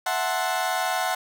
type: chord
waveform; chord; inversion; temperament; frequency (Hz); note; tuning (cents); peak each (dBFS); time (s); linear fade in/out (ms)
30% pulse; F# half-diminished seventh; third; equal; 659.3 / 740 / 880 / 1046.5; E5 / F#5 / A5 / C6; 0 / 0 / 0 / 0; -28 / -23 / -29 / -29; 0.06-1.15; 5
effects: none